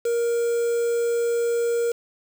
triangle tone with quantisation, 470 Hz, A#4, 14 cents sharp, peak -18 dBFS, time 0.05-1.92 s, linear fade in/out 5 ms, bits 6, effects none

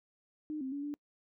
sine tone with pitch steps, 304.7 / 263.5 / 284.2 / 291.3 Hz, D#4 / C4 / C#4 / D4, -36 / +12 / +43 / -14 cents, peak -35 dBFS, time 0.5-0.94 s, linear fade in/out 0 ms, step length 110 ms, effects noise-tail reverb RT60 0.1 s tail -26 dB re dry

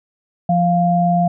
sine tone pair together, 174 / 698.4 Hz, F3 / F5, -6 / 0 cents, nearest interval 2 octaves, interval 2406 cents, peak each -15 dBFS, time 0.49-1.28 s, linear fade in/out 5 ms, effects none

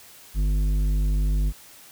sine tone with tanh clipping, 50 Hz, G1, 35 cents sharp, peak -21 dBFS, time 0.34-1.53 s, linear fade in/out 50 ms, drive 11 dB, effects white hiss -48 dBFS RMS until 1.91 s

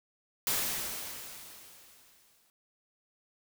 white noise with exponential decay, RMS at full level -29 dBFS, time 0.47-2.5 s, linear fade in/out 1 ms, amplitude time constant 440 ms, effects none

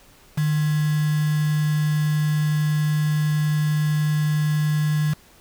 sine tone with quantisation, 151.8 Hz, D#3, 42 cents flat, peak -18 dBFS, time 0.37-5.14 s, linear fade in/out 10 ms, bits 5, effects pink hiss -52 dBFS RMS until 5.4 s

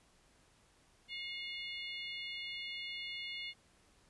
harmonic tone with a mistuned harmonic, 717 Hz, F5, 45 cents sharp, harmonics 3 / 4 / 5 / 6, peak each -44 / -46 / -48 / -50 dBFS, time 1.08-3.54 s, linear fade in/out 50 ms, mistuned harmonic 5, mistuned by -36 cents, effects pink hiss -68 dBFS RMS until 4.09 s + resampled to 24000 Hz

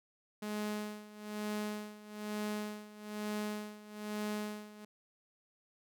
sawtooth tone with tremolo, 210.5 Hz, G#3, 24 cents sharp, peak -31 dBFS, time 0.42-4.85 s, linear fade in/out 5 ms, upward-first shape sine, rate 1.1 Hz, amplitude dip 85%, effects none

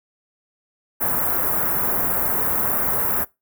white band-stop noise, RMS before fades -21 dBFS, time 1-3.25 s, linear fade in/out 20 ms, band 1500 to 13000 Hz, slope 24 dB/octave, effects noise-tail reverb RT60 0.2 s tail -21 dB re dry

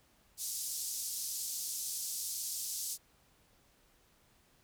pink band-pass noise, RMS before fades -39 dBFS, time 0.37-2.98 s, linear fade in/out 50 ms, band 5200 to 14000 Hz, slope 24 dB/octave, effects pink hiss -68 dBFS RMS until 4.63 s

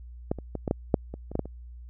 clicks, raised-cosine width 2 ms, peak -12 / -24 / -18 / -14 / -10 / -6 / -23 / -25 / -14 / -13 / -26 dBFS, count 11, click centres 0.315 / 0.387 / 0.553 / 0.678 / 0.711 / 0.942 / 1.14 / 1.316 / 1.354 / 1.393 / 1.456 s, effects added 60 Hz sine -41 dBFS peak until 1.89 s

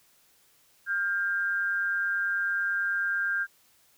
sine tone pair together, 1409.1 / 1600 Hz, F6 / G6, +15 / +35 cents, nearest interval major second, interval 220 cents, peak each -32 / -26 dBFS, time 0.86-3.47 s, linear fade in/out 50 ms, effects white hiss -63 dBFS RMS until 3.97 s

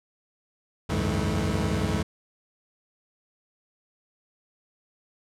25% pulse tone cluster, 69.2 / 89 / 99.5 / 161 / 216.7 Hz, C#2 / F2 / G2 / E3 / A3, -2 / +33 / +26 / -41 / -26 cents, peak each -27 dBFS, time 0.89-2.03 s, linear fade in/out 10 ms, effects low-pass 10000 Hz 12 dB/octave

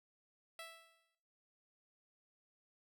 10% pulse tone with exponential decay, 659.3 Hz, E5, in tune, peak -37 dBFS, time 0.59-1.15 s, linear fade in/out 2 ms, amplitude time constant 120 ms, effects noise-tail reverb RT60 1.0 s tail -23 dB re dry

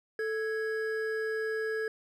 triangle tone pair together, 440 / 1661.2 Hz, A4 / G#6, 0 / 0 cents, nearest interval octave + major seventh, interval 2300 cents, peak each -29 / -34 dBFS, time 0.19-1.88 s, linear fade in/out 2 ms, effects none

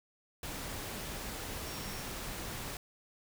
sine tone in noise, 5550 Hz, F8, 12 cents flat, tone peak -50 dBFS, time 1.66-2.03 s, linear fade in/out 2 ms, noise pink, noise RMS -41 dBFS, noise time 0.43-2.77 s, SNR -12 dB, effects none

